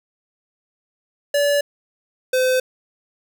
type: tone pair in turn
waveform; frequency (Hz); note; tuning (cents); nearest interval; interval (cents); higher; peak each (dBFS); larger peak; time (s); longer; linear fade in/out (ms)
square; 575 / 512.3; D5 / C5; -37 / -37; major second; 200; first; -16; neither; 1.34-1.61 / 2.33-2.6; neither; 5
effects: none